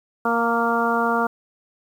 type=harmonic tone with a mistuned harmonic; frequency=233.1 Hz; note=A#3; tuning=in tune; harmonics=1 / 2 / 3 / 4 / 5 / 6; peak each=-25 / -25 / -25 / -25 / -25 / -25 dBFS; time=0.25-1.27 s; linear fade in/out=5 ms; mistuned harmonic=4; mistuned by=-16 cents; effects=8-bit